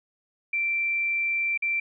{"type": "tone with dropouts", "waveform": "sine", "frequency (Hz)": 2349, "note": "D7", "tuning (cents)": 0, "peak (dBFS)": -23, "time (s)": [0.53, 1.8], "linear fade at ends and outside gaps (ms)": 5, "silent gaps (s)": [1.576, 1.622], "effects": []}